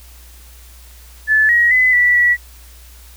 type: tone with pitch steps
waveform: sine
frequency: 1736 / 1899 / 2015 / 1959 / 1942 Hz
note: A6 / A#6 / B6 / B6 / B6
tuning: -24 / +32 / +34 / -15 / -30 cents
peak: -9 dBFS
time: 1.27-2.37 s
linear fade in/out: 50 ms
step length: 220 ms
effects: added 60 Hz sine -39 dBFS peak until 3.16 s + white hiss -45 dBFS RMS until 3.16 s